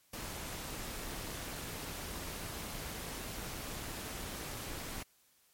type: noise with amplitude modulation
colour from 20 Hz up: pink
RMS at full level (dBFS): -40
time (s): 0.13-5.03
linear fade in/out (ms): 5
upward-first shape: sine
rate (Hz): 288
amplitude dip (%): 50
effects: white hiss -69 dBFS RMS until 5.53 s + MP3 64 kbps